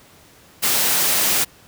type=high-pass noise; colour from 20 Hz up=white; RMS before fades=-18 dBFS; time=0.62-1.45 s; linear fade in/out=20 ms; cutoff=110 Hz; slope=24 dB/octave; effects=pink hiss -49 dBFS RMS until 1.67 s + high-pass 60 Hz 12 dB/octave